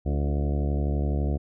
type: harmonic tone with a mistuned harmonic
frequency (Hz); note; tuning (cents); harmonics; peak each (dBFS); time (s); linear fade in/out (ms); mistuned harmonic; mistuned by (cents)
72; D2; -34; 1 / 2 / 3 / 4 / 5 / 6 / 7 / 8 / 9 / 10; -24 / -30 / -34 / -36 / -38 / -40 / -41 / -42 / -43 / -44; 0.05-1.38; 20; 5; -30
effects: none